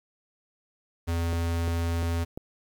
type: tone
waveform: square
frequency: 84.2 Hz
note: E2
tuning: 37 cents sharp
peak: -26 dBFS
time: 1.07-2.25 s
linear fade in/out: 20 ms
type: click train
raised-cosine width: 2 ms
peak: -22 dBFS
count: 4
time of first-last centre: 1.33-2.375 s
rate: 2.87 Hz
effects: 9-bit